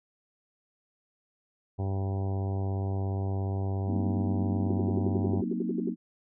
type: harmonic tone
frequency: 97.1 Hz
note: G2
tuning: 16 cents flat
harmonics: 1 / 2 / 3 / 4 / 5 / 6 / 7 / 8 / 9 / 10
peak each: -28 / -39 / -41 / -40 / -47 / -48 / -45 / -45 / -52 / -53 dBFS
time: 1.78-5.42 s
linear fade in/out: 20 ms
type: chord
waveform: sine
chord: C half-diminished seventh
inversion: second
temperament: equal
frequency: 185 / 233.1 / 261.6 / 311.1 Hz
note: Gb3 / Bb3 / C4 / Eb4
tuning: 0 / 0 / 0 / 0 cents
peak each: -34 / -32 / -37 / -36 dBFS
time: 3.86-5.96 s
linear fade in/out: 50 ms
type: tone bursts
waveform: sine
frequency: 370 Hz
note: F#4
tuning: in tune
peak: -27 dBFS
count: 14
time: 4.7-5.892 s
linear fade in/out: 5 ms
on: 22 ms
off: 68 ms
effects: none